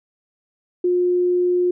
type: tone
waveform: sine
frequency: 357.3 Hz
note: F4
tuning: 40 cents sharp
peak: -15 dBFS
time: 0.84-1.71 s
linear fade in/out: 5 ms
effects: none